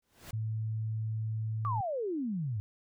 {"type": "noise with exponential growth", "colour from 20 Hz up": "pink", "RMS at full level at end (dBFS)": -43, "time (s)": [0.02, 0.31], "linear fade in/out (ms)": 5, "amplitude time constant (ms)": 61}
{"type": "tone", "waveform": "sine", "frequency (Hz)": 110, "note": "A2", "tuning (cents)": 0, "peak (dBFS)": -31, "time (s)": [0.33, 1.81], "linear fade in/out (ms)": 5}
{"type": "exponential sweep", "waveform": "sine", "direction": "down", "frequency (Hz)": [1200, 98], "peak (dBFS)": -31, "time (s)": [1.65, 2.6], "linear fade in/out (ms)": 0}
{"effects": []}